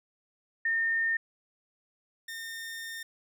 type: tone pair in turn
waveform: sine / sawtooth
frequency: 1821 / 1821 Hz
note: A#6 / A#6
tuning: -41 / -41 cents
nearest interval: unison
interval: 0 cents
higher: neither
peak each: -25 / -34 dBFS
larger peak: first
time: 0.65-1.17 / 2.28-3.03 s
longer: second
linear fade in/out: 5 ms
effects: none